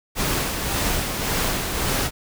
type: noise with tremolo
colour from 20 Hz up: pink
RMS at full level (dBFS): -22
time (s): 0.15-2.11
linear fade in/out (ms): 50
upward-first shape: sine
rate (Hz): 1.8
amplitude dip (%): 40
effects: none